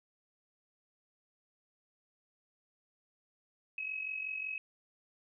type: tone with amplitude modulation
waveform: sine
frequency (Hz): 2559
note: D#7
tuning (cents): +48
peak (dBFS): -33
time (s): 3.78-4.58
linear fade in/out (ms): 2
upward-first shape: sine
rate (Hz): 45.4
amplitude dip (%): 65
effects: none